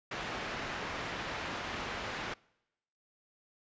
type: low-pass noise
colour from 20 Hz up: white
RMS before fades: -39 dBFS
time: 0.11-2.34 s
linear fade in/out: 5 ms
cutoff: 2100 Hz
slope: 12 dB/octave
effects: noise-tail reverb RT60 0.9 s tail -25 dB re dry + resampled to 16000 Hz